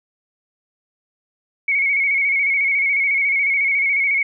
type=tone with vibrato; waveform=sine; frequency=2217 Hz; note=C#7; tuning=in tune; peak=-15 dBFS; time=1.68-4.23 s; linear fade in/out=5 ms; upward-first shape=square; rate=14 Hz; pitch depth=39 cents each way; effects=none